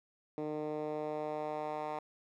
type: tone with band-pass filter sweep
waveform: 10% pulse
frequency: 152 Hz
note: D#3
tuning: 40 cents flat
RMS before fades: -38 dBFS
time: 0.38-1.99 s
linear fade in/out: 0 ms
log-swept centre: 370 to 890 Hz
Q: 1.5
effects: none